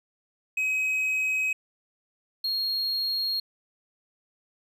triangle tone pair in turn, 2537 / 4267 Hz, D#7 / C8, +33 / +33 cents, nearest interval major sixth, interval 900 cents, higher second, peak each -22 / -24 dBFS, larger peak first, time 0.57-1.53 / 2.44-3.4 s, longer neither, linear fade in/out 5 ms, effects none

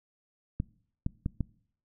clicks, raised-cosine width 5 ms, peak -17 dBFS, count 4, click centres 0.601 / 1.064 / 1.261 / 1.407 s, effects noise-tail reverb RT60 0.6 s tail -23 dB re dry

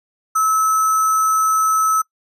sine tone with sample-and-hold, 1300 Hz, E6, 24 cents flat, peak -13 dBFS, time 0.35-2.02 s, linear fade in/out 10 ms, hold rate 7350 Hz, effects noise-tail reverb RT60 0.1 s tail -22 dB re dry + resampled to 32000 Hz

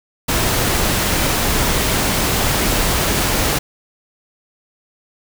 pink noise, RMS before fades -17 dBFS, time 0.28-3.59 s, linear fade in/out 10 ms, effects none

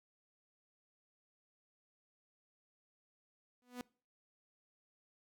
sawtooth tone with exponential growth, 246.9 Hz, B3, in tune, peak -35 dBFS, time 3.62-3.81 s, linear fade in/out 0 ms, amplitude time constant 40 ms, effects noise-tail reverb RT60 0.4 s tail -23 dB re dry

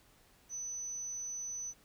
sine tone, 6000 Hz, F#8, 23 cents sharp, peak -38 dBFS, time 0.49-1.74 s, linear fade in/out 50 ms, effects pink hiss -65 dBFS RMS until 1.84 s

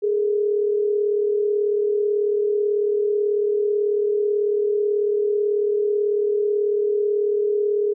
sine tone pair together, 413.3 / 451.5 Hz, G#4 / A4, -8 / +45 cents, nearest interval major second, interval 153 cents, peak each -18 / -27 dBFS, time 0.02-7.94 s, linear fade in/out 20 ms, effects none

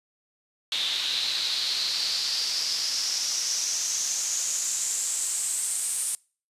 pink noise with band-pass filter sweep, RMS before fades -28 dBFS, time 0.72-6.15 s, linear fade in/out 0 ms, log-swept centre 3600 to 9000 Hz, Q 5.4, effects noise-tail reverb RT60 0.4 s tail -26 dB re dry + resampled to 32000 Hz

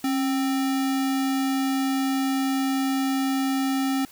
sine tone with sample-and-hold, 270 Hz, C#4, 45 cents flat, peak -21 dBFS, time 0.04-4.05 s, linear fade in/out 2 ms, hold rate 1050 Hz, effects white hiss -50 dBFS RMS until 4.11 s

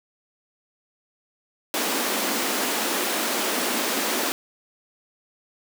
pink high-pass noise, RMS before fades -25 dBFS, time 1.74-4.32 s, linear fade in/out 0 ms, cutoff 220 Hz, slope 48 dB/octave, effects none

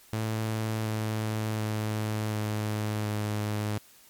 sawtooth tone with pitch steps, 110 / 108.86 / 107.74 / 106.62 / 105.52 Hz, A2 / A2 / A2 / G#2 / G#2, 0 / -18 / -36 / +46 / +28 cents, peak -24 dBFS, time 0.13-3.78 s, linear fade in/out 0 ms, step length 730 ms, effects white hiss -56 dBFS RMS until 4.09 s + MP3 96 kbps

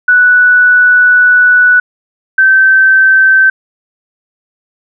sine tone pair in turn, 1480 / 1546.8 Hz, F#6 / G6, 0 / -24 cents, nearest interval minor second, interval 76 cents, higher second, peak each -3 dBFS, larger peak neither, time 0.08-1.8 / 2.38-3.5 s, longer first, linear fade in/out 5 ms, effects none

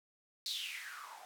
blue noise with band-pass filter sweep, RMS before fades -44 dBFS, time 0.46-1.25 s, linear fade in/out 0 ms, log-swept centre 4300 to 700 Hz, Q 6.9, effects none

